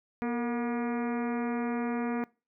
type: harmonic tone with a mistuned harmonic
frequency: 240 Hz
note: B3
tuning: 49 cents flat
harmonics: 1 / 2 / 3 / 4 / 5 / 6 / 7 / 8 / 9 / 10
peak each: -30 / -36 / -40 / -42 / -44 / -46 / -47 / -48 / -49 / -50 dBFS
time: 0.22-2.24 s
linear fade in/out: 0 ms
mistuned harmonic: 2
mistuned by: -62 cents
effects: noise-tail reverb RT60 0.3 s tail -23 dB re dry